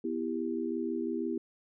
sine chord, E minor, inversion second, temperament just, 247.2 / 329.6 / 395.6 Hz, B3 / E4 / G4, +2 / 0 / +16 cents, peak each -35 / -34 / -36 dBFS, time 0.04-1.38 s, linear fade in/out 5 ms, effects none

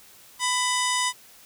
harmonic tone with a mistuned harmonic, 996 Hz, B5, 14 cents sharp, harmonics 1 / 2 / 3 / 4 / 5 / 6 / 7 / 8 / 9 / 10, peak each -26 / -29 / -31 / -32 / -33 / -34 / -34 / -35 / -36 / -36 dBFS, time 0.39-1.13 s, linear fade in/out 50 ms, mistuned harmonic 4, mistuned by -140 cents, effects white hiss -51 dBFS RMS until 1.45 s

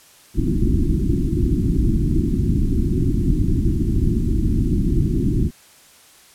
pink low-pass noise, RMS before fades -18 dBFS, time 0.34-5.51 s, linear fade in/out 50 ms, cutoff 360 Hz, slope 96 dB/octave, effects white hiss -49 dBFS RMS until 6.34 s + low-pass 12000 Hz 12 dB/octave

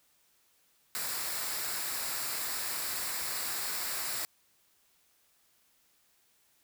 white noise with comb filter, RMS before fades -35 dBFS, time 0.95-4.25 s, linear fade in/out 0 ms, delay 0.32 ms, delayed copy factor -0.5, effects white hiss -69 dBFS RMS until 6.63 s

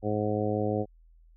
harmonic tone, 105.5 Hz, G#2, 28 cents sharp, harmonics 1 / 2 / 3 / 4 / 5 / 6 / 7, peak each -32 / -33 / -33 / -32 / -32 / -39 / -36 dBFS, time 0.02-0.86 s, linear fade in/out 50 ms, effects added 41 Hz sine -54 dBFS peak until 1.36 s

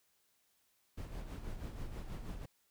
brown noise with tremolo, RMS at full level -41 dBFS, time 0.97-2.46 s, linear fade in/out 10 ms, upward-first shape sine, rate 6.2 Hz, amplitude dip 55%, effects white hiss -75 dBFS RMS until 2.7 s

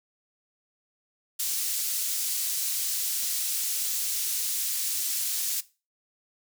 pink high-pass noise, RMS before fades -29 dBFS, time 1.39-5.61 s, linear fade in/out 10 ms, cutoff 6000 Hz, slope 12 dB/octave, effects noise-tail reverb RT60 0.3 s tail -18 dB re dry

